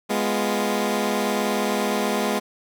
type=chord; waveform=15% pulse; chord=F diminished; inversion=first; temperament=equal; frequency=207.7 / 246.9 / 349.2 Hz; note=Ab3 / Cb4 / F4; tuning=0 / 0 / 0 cents; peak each=-17 / -20 / -23 dBFS; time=0.09-2.4 s; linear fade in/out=20 ms; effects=none